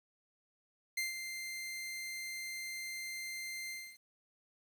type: tone with ADSR envelope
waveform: sawtooth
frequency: 2090 Hz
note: C7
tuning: 2 cents flat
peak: -29 dBFS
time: 0.97-3.99 s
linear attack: 7 ms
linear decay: 150 ms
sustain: -8 dB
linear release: 280 ms
effects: 10-bit